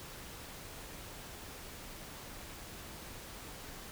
silence, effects pink hiss -48 dBFS RMS until 3.91 s

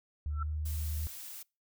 sine tone with pitch glide, 74.3 to 76.57 Hz, D2 to D#2, +21 to -27 cents, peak -32 dBFS, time 0.26-1.07 s, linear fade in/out 0 ms, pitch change +52 cents, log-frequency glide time 0.4-0.5 s
sine tone with exponential growth, 1339 Hz, E6, 27 cents sharp, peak -33 dBFS, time 0.3-0.43 s, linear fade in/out 5 ms, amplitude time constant 27 ms
blue noise, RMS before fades -45 dBFS, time 0.65-1.43 s, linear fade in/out 10 ms
effects noise-tail reverb RT60 0.3 s tail -26 dB re dry

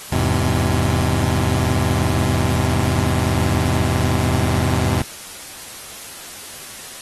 sawtooth chord, E augmented, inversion none, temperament just, 82.41 / 103.01 / 128.76 Hz, E2 / G#2 / B#2, 0 / -14 / -27 cents, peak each -17 dBFS, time 0.12-5.02 s, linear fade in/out 5 ms, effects white hiss -35 dBFS RMS until 7.01 s + AAC 32 kbps

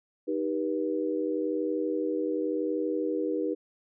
sine chord, Eb augmented, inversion none, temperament equal with one note detuned, 311.1 / 392 / 484 Hz, Eb4 / G4 / B4, 0 / 0 / -35 cents, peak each -30 / -32 / -31 dBFS, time 0.27-3.55 s, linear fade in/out 20 ms, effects none

